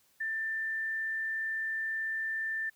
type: tone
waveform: sine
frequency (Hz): 1781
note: A6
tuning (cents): +21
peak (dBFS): -31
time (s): 0.2-2.7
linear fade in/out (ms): 10
effects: white hiss -68 dBFS RMS until 2.75 s